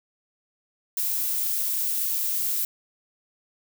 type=noise; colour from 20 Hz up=violet; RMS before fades=-26 dBFS; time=0.97-2.65 s; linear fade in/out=2 ms; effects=none